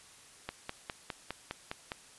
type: click train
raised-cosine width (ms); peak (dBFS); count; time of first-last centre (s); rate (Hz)
0.3; -20; 8; 0.49-1.919; 4.9
effects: white hiss -56 dBFS RMS until 2.18 s + resampled to 24000 Hz